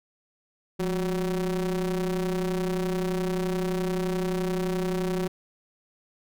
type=ring-modulated tone; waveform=square; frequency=95.6 Hz; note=G2; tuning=43 cents flat; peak=-23 dBFS; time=0.79-5.28 s; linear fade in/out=10 ms; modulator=271 Hz; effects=none